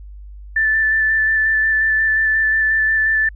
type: tone with vibrato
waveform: sine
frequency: 1760 Hz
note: A6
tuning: in tune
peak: -13 dBFS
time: 0.56-3.29 s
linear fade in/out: 5 ms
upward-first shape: square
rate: 5.6 Hz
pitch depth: 11 cents each way
effects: added 50 Hz sine -33 dBFS peak until 3.35 s